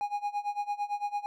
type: tone with tremolo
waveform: triangle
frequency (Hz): 822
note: G#5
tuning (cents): -18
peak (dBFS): -25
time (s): 0.01-1.26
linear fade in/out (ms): 0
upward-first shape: sine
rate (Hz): 8.9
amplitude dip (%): 90
effects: none